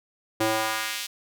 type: tone with high-pass filter sweep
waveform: square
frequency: 110 Hz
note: A2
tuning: in tune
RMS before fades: -27 dBFS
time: 0.4-1.07 s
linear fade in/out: 10 ms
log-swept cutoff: 330 to 3700 Hz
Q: 1
effects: none